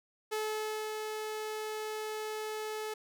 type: tone with ADSR envelope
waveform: sawtooth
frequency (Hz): 431.2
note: A4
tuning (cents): -35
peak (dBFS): -28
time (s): 0.31-2.94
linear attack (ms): 19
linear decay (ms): 580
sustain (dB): -4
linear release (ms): 6
effects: none